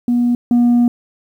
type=tone pair in turn; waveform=sine; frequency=241.6 / 240.4 Hz; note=B3 / B3; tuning=-38 / -46 cents; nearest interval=unison; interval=8 cents; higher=first; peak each=-10 / -6 dBFS; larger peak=second; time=0.08-0.35 / 0.51-0.88 s; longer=second; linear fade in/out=2 ms; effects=tanh soft clip ceiling -8 dBFS + 8-bit